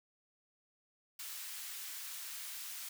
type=high-pass noise; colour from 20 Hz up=white; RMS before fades=-45 dBFS; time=1.19-2.89 s; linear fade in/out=5 ms; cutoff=1400 Hz; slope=12 dB/octave; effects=none